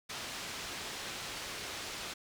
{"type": "low-pass noise", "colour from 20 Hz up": "white", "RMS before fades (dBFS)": -42, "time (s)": [0.09, 2.14], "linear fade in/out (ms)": 10, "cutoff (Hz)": 5000, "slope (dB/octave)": 12, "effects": []}